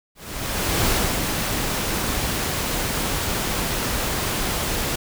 pink noise with ADSR envelope, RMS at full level -20 dBFS, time 0.15-4.96 s, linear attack 710 ms, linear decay 310 ms, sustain -4 dB, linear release 7 ms, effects none

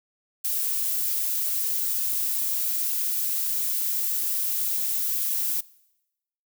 violet noise, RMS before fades -26 dBFS, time 0.44-5.61 s, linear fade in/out 10 ms, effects noise-tail reverb RT60 0.9 s tail -22 dB re dry

